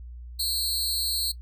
sawtooth tone with amplitude modulation, 4232 Hz, C8, 19 cents sharp, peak -18 dBFS, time 0.39-1.32 s, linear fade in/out 10 ms, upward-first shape sine, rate 288 Hz, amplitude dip 85%, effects noise-tail reverb RT60 0.1 s tail -20 dB re dry + added 60 Hz sine -38 dBFS peak until 1.41 s

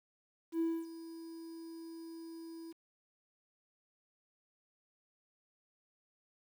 triangle tone with ADSR envelope, 329.6 Hz, E4, in tune, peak -26 dBFS, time 0.52-2.73 s, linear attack 84 ms, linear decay 250 ms, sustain -17 dB, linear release 16 ms, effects tanh soft clip ceiling -26 dBFS + 10-bit

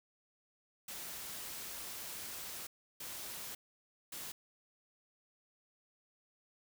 white noise bursts at uneven times, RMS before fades -45 dBFS, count 3, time 0.88-2.67 / 3-3.55 / 4.12-4.32 s, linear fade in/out 5 ms, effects none

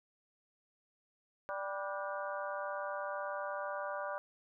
harmonic tone with a mistuned harmonic, 196 Hz, G3, in tune, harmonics 3 / 4 / 5 / 6 / 7 / 8, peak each -40 / -46 / -44 / -44 / -45 / -50 dBFS, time 1.49-4.18 s, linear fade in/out 0 ms, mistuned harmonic 7, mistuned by +91 cents, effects none

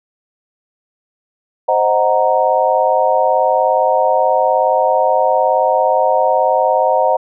sine chord, C half-diminished seventh, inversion none, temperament equal, 523.3 / 622.3 / 740 / 932.3 Hz, C5 / Eb5 / Gb5 / Bb5, 0 / 0 / 0 / 0 cents, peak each -16 dBFS, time 1.68-7.17 s, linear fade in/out 10 ms, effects none

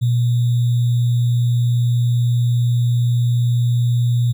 sine tone with sample-and-hold, 120.3 Hz, B2, 45 cents flat, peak -13 dBFS, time 0.01-4.33 s, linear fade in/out 20 ms, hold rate 3675 Hz, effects none

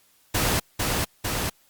pink noise with echo, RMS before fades -23 dBFS, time 0.34-0.6 s, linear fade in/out 10 ms, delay 450 ms, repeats 2, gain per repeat -2 dB, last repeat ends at 1.5 s, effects white hiss -61 dBFS RMS until 1.69 s + Opus 48 kbps

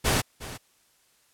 pink noise with echo, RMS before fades -23 dBFS, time 0.04-0.22 s, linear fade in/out 20 ms, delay 360 ms, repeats 1, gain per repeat -15 dB, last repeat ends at 0.58 s, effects white hiss -64 dBFS RMS until 1.33 s + low-pass 12000 Hz 12 dB/octave

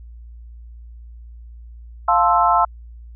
sine chord, F major seventh, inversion none, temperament equal, 698.5 / 880 / 1046.5 / 1318.5 Hz, F5 / A5 / C6 / E6, 0 / 0 / 0 / 0 cents, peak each -18 dBFS, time 2.08-2.65 s, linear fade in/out 5 ms, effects added 58 Hz sine -36 dBFS peak until 3.15 s

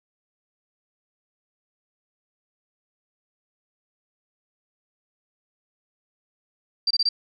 sine tone bursts, 4699 Hz, D8, in tune, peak -18 dBFS, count 4, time 6.87-7.09 s, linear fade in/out 5 ms, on 37 ms, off 24 ms, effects none

